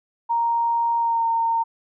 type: tone with pitch glide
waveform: sine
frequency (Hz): 932.3 to 916.8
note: A#5 to A#5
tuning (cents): 0 to -29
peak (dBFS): -18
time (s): 0.29-1.64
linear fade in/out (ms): 20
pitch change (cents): -29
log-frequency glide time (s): 0.98-1.24
effects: none